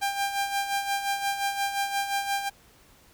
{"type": "tone with tremolo", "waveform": "sawtooth", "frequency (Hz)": 796, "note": "G5", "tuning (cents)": 26, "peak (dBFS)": -20, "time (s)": [0.01, 2.5], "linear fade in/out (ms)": 20, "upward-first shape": "sine", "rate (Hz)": 5.7, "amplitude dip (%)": 60, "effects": ["pink hiss -57 dBFS RMS until 3.13 s"]}